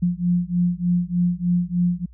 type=beating tone pair; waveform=sine; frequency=174.61 / 177.91 Hz; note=F3 / F3; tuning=0 / +32 cents; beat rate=3.3 Hz; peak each=-21 dBFS; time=0.02-2.06 s; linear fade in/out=10 ms; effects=added 60 Hz sine -43 dBFS peak until 2.13 s